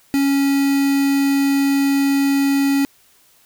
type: tone with quantisation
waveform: triangle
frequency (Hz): 277.2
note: C#4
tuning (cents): 0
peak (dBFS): -12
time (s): 0.14-2.85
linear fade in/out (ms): 0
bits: 4
effects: white hiss -54 dBFS RMS until 3.45 s